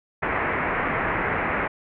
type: low-pass noise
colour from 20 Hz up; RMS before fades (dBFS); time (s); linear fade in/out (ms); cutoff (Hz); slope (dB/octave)
white; -25; 0.22-1.68; 10; 2200; 48
effects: none